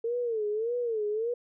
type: tone with vibrato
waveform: sine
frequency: 451.1 Hz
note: A4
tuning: 43 cents sharp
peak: -27 dBFS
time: 0.04-1.34 s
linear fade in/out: 5 ms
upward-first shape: sine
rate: 1.7 Hz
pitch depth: 140 cents each way
effects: none